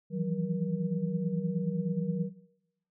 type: tone cluster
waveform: sine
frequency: 162.1 / 171.6 / 188.6 / 475.4 Hz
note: E3 / F3 / F#3 / A#4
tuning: -29 / -30 / +33 / +34 cents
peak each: -35 / -35 / -32 / -39 dBFS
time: 0.1-2.3 s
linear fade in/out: 50 ms
effects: noise-tail reverb RT60 0.8 s tail -17 dB re dry